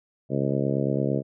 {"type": "harmonic tone", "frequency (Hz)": 68.9, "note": "C#2", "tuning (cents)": -10, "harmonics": [2, 3, 4, 5, 6, 7, 8, 9], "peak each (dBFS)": [-27, -29, -30, -31, -32, -32, -33, -34], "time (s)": [0.29, 1.23], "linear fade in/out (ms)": 50, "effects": []}